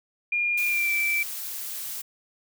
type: tone with pitch glide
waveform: sine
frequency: 2416 to 2332 Hz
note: D7 to D7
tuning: +48 to -13 cents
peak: -22 dBFS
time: 0.32-1.23 s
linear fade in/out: 5 ms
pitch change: -61 cents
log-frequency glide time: 0.63-0.92 s
type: noise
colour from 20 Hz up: blue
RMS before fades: -34 dBFS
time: 0.57-2.02 s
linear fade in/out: 10 ms
effects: none